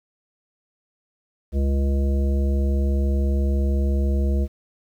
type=harmonic tone; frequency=69 Hz; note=C#2; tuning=7 cents flat; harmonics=1 / 3 / 5 / 7 / 9; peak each=-18 / -28 / -32 / -35 / -37 dBFS; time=1.52-4.48 s; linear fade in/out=50 ms; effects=9-bit